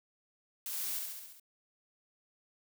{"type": "noise with echo", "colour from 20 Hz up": "blue", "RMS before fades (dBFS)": -39, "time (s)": [0.66, 0.99], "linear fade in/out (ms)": 2, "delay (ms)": 68, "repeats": 6, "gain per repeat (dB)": -3, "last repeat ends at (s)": 1.398, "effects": []}